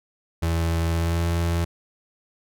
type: tone with pitch glide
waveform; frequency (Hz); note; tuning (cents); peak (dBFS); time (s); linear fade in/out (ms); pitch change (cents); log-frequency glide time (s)
35% pulse; 83 to 84.65; E2 to E2; +12 to +46; -19; 0.42-1.65; 10; +34; 0.89-1.27
effects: none